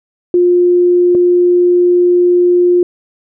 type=tone pair in turn; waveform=sine; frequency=354.3 / 354.3 Hz; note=F4 / F4; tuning=+25 / +25 cents; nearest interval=unison; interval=0 cents; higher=neither; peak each=-6 dBFS; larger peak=neither; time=0.34-1.15 / 1.15-2.83 s; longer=second; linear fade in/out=2 ms; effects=none